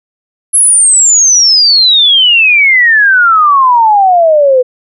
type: exponential sweep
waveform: sine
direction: down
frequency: 11000 to 493.9 Hz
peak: -3 dBFS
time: 0.53-4.63 s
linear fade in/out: 20 ms
effects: none